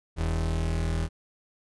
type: tone pair together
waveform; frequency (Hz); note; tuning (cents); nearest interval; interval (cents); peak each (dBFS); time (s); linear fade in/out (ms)
35% pulse; 40.37 / 80.8; E1 / E2; -35 / -34; octave; 1201; -27; 0.16-1.09; 50
effects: resampled to 24000 Hz